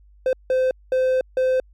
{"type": "tone bursts at uneven times", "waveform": "triangle", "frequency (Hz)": 516, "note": "C5", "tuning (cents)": -24, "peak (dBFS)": -14, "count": 4, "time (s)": [[0.26, 0.33], [0.5, 0.71], [0.92, 1.21], [1.37, 1.6]], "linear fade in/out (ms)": 2, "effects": ["added 50 Hz sine -48 dBFS peak until 1.73 s", "MP3 96 kbps"]}